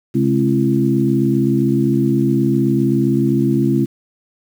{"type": "harmonic tone with a mistuned harmonic", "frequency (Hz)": 67.6, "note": "C#2", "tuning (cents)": -43, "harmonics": [2, 3, 4, 5], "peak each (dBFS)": [-18, -18, -18, -18], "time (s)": [0.14, 3.86], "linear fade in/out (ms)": 20, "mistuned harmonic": 3, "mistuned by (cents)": 69, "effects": ["7-bit"]}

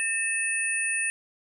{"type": "tone cluster", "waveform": "sine", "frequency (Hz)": [1812, 2606, 9390], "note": ["A#6", "E7", "D9"], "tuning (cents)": [-50, -20, -1], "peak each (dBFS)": [-30, -28, -29], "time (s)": [0, 1.1], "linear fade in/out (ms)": 0, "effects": []}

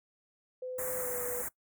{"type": "tone with pitch glide", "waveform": "sine", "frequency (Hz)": [508, 491], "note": ["B4", "B4"], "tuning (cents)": [49, -10], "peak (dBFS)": -36, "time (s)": [0.62, 1.42], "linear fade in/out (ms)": 5, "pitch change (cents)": -59, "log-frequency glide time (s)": [0.98, 1.15]}
{"type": "band-stop noise", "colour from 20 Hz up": "white", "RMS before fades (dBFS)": -37, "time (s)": [0.78, 1.49], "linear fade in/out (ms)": 10, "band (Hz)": [2000, 7000], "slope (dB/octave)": 48}
{"effects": ["noise-tail reverb RT60 0.1 s tail -20 dB re dry"]}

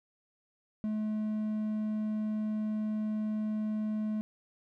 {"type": "tone", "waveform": "triangle", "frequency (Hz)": 214.5, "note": "A3", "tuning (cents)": -44, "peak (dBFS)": -28, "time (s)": [0.84, 4.21], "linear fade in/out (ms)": 0, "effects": []}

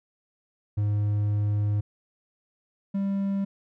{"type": "tone pair in turn", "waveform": "triangle", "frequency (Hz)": [103.8, 197.08], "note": ["G#2", "G3"], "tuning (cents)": [0, 10], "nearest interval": "major seventh", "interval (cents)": 1110, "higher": "second", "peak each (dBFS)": [-20, -22], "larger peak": "first", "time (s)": [[0.77, 1.81], [2.94, 3.45]], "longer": "first", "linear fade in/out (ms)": 10, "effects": []}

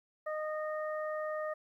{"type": "harmonic tone", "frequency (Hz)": 616, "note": "D#5", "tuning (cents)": -17, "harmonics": [1, 2, 3], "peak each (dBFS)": [-35, -41, -45], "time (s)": [0.26, 1.54], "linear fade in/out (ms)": 10, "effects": ["12-bit"]}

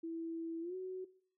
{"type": "tone with pitch glide", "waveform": "sine", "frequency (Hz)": [329.6, 372.1], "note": ["E4", "F#4"], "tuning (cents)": [0, 10], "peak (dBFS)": -39, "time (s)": [0.03, 1.05], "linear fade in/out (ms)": 10, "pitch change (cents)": 210, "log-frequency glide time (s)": [0.61, 0.75], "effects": ["noise-tail reverb RT60 0.5 s tail -18 dB re dry"]}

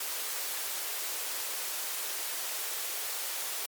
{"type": "high-pass noise", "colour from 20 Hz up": "white", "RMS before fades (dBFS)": -35, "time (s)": [0, 3.66], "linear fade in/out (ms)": 5, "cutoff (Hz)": 380, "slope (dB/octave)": 24, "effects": ["MP3 96 kbps"]}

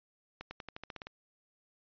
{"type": "accelerating click train", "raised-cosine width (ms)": 0.3, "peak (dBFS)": -26, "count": 10, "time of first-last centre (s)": [0.41, 1.07], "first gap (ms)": 100, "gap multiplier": 0.92, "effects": ["resampled to 11025 Hz"]}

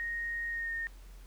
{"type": "tone with pitch glide", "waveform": "sine", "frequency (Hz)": [1864.7, 1836.9], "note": ["A#6", "A#6"], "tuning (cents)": [0, -26], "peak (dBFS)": -33, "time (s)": [0, 0.87], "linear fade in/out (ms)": 0, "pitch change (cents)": -26, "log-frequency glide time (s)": [0.49, 0.73], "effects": ["added 44 Hz sine -48 dBFS peak until 1.26 s", "pink hiss -61 dBFS RMS until 1.26 s"]}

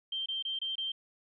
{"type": "tone bursts", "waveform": "sine", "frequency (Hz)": 3145, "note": "G7", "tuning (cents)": 5, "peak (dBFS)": -32, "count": 5, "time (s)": [0.12, 0.92], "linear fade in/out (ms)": 5, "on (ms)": 140, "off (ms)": 25, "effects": []}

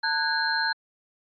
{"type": "tone cluster", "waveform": "sine", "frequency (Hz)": [894, 1484, 1640, 4170], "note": ["A5", "F#6", "G#6", "C8"], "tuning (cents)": [27, 5, -22, -7], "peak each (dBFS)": [-29, -29, -27, -29], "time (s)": [0.03, 0.73], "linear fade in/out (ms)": 10, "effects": ["AAC 64 kbps"]}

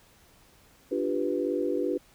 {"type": "chord", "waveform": "sine", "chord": "G dominant seventh", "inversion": "second", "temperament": "equal", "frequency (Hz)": [293.7, 349.2, 392, 493.9], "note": ["D4", "F4", "G4", "B4"], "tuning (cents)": [0, 0, 0, 0], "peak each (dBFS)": -31, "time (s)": [0.91, 1.98], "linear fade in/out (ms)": 10, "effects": ["pink hiss -59 dBFS RMS until 2.14 s"]}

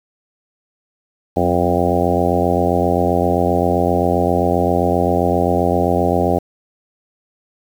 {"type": "harmonic tone with a mistuned harmonic", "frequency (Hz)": 87.6, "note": "F2", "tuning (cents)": 6, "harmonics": [1, 2, 3, 4, 5, 6, 7, 8, 9], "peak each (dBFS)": [-22, -22, -22, -22, -22, -22, -22, -22, -22], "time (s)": [1.36, 6.39], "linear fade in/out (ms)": 10, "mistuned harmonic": 2, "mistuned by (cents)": 43, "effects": ["7-bit"]}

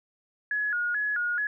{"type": "tone with vibrato", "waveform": "sine", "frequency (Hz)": 1559, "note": "G6", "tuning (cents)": -10, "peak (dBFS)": -25, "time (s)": [0.51, 1.47], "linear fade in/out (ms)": 2, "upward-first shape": "square", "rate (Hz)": 2.3, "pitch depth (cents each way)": 140, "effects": []}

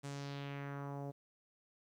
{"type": "tone with low-pass filter sweep", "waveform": "sawtooth", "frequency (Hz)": 140.9, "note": "C#3", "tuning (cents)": 29, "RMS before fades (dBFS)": -44, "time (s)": [0.03, 1.12], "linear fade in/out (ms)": 20, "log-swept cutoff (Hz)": [8800, 590], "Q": 2, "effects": ["12-bit"]}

